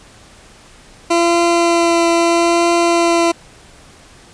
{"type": "tone with vibrato", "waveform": "20% pulse", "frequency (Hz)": 339.6, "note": "F4", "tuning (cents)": -48, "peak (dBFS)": -6, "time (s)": [1.1, 3.32], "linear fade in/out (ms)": 10, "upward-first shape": "triangle", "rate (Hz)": 0.77, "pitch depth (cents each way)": 13, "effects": ["pink hiss -43 dBFS RMS until 4.33 s", "resampled to 22050 Hz"]}